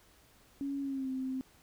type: tone with pitch glide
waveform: sine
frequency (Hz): 278.4 to 261.3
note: C#4 to C4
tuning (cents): +8 to -2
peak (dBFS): -33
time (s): 0.61-1.41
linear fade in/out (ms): 0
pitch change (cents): -110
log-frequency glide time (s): 0.81-1.1
effects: pink hiss -63 dBFS RMS until 1.62 s